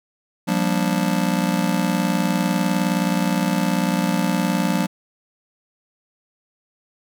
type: chord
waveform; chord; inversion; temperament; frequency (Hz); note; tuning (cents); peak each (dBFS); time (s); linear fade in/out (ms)
square; G minor seventh; third; just; 176.4 / 196 / 235.2 / 294; F3 / G3 / Bb3 / D4; +18 / 0 / +16 / +2; -23 / -24 / -26 / -27; 0.47-4.87; 20
effects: none